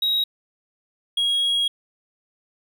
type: tone pair in turn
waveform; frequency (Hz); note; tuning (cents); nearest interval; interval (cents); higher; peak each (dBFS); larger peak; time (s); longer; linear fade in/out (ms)
triangle; 3812 / 3299; A#7 / G#7; +38 / -12; minor third; 250; first; -17; neither; 0.02-0.24 / 1.17-1.68; second; 5
effects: none